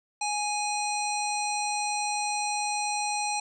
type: harmonic tone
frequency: 830.6 Hz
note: G#5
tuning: in tune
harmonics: 1 / 3 / 5 / 7 / 9 / 10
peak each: -29 / -34 / -36 / -37 / -39 / -39 dBFS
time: 0.21-3.4 s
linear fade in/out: 5 ms
effects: none